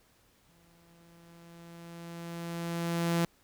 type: tone with exponential growth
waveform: sawtooth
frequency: 169.3 Hz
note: E3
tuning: 46 cents sharp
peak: -21 dBFS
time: 0.49-3.25 s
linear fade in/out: 0 ms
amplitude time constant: 600 ms
effects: pink hiss -66 dBFS RMS until 3.43 s